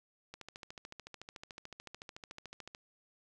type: click train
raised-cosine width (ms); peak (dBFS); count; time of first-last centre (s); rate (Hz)
0.2; -29; 34; 0.34-2.749; 13.7
effects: none